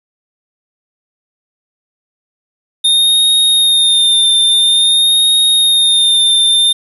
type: tone with vibrato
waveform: square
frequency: 3659 Hz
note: A#7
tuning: 33 cents flat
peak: -8 dBFS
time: 2.84-6.73 s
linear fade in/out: 10 ms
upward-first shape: sine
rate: 0.49 Hz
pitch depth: 34 cents each way
effects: resampled to 32000 Hz + 7-bit